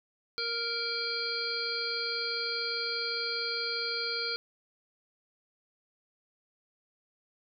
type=harmonic tone; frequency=466.2 Hz; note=A#4; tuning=in tune; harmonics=1 / 3 / 5 / 7 / 9 / 10; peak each=-39 / -37 / -40 / -44 / -35 / -36 dBFS; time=0.38-4.36 s; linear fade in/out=0 ms; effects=none